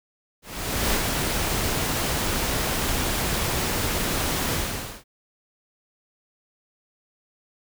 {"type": "noise with ADSR envelope", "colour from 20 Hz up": "pink", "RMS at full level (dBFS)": -22, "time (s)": [0.42, 5.04], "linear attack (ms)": 520, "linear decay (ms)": 57, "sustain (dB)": -3, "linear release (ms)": 520, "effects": []}